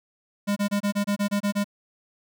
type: tone bursts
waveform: square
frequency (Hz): 203.2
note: G#3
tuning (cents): -38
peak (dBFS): -22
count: 10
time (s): 0.47-1.644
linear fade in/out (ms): 20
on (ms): 94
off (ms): 26
effects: none